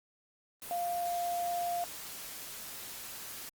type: tone in noise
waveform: sine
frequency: 698.5 Hz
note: F5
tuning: in tune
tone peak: -31 dBFS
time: 0.71-1.84 s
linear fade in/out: 0 ms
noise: white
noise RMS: -44 dBFS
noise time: 0.62-3.49 s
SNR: +10 dB
effects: Opus 32 kbps